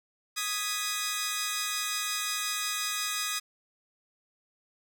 10% pulse chord, G# minor, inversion second, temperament equal, 1244.5 / 1661.2 / 1975.5 Hz, D#6 / G#6 / B6, 0 / 0 / 0 cents, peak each -24 / -27 / -27 dBFS, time 0.36-3.4 s, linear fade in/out 20 ms, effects none

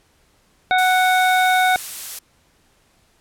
harmonic tone, 740 Hz, F#5, in tune, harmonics 1 / 2 / 3 / 5, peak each -15 / -19 / -23 / -26 dBFS, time 0.71-1.76 s, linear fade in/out 0 ms
blue noise, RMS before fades -28 dBFS, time 0.78-2.19 s, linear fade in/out 5 ms
effects pink hiss -59 dBFS RMS until 3.2 s + low-pass 12000 Hz 12 dB/octave

